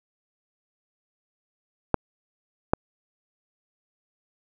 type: clicks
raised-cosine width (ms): 1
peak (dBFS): -4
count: 2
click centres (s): 1.943 / 2.735
effects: none